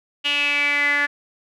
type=tone with band-pass filter sweep; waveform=sawtooth; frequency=288.6 Hz; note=D4; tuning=30 cents flat; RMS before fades=-20 dBFS; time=0.24-1.07 s; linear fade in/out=20 ms; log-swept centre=2900 to 1800 Hz; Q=8.6; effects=none